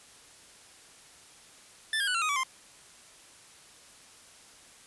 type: tone with pitch steps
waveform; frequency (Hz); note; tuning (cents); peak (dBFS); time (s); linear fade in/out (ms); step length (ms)
25% pulse; 1764 / 1617.6 / 1483.3 / 1360.2 / 1247.3 / 1143.8 / 1048.9; A6 / G#6 / F#6 / F6 / D#6 / D6 / C6; +4 / -46 / +4 / -46 / +4 / -46 / +4; -23; 1.93-2.434; 2; 72
effects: white hiss -54 dBFS RMS until 4.86 s + resampled to 24000 Hz